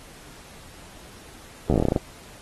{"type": "slowing click train", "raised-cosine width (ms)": 2, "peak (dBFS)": -7, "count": 12, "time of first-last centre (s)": [1.7, 1.962], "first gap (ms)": 12, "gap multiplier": 1.13, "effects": ["pink hiss -47 dBFS RMS until 2.41 s", "AAC 32 kbps"]}